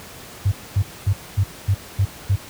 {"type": "tone bursts", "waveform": "sine", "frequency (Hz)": 98, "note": "G2", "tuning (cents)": 0, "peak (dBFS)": -13, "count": 7, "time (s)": [0.45, 2.359], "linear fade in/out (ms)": 10, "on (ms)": 67, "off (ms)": 240, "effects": ["pink hiss -39 dBFS RMS until 2.49 s", "high-pass 60 Hz 12 dB/octave"]}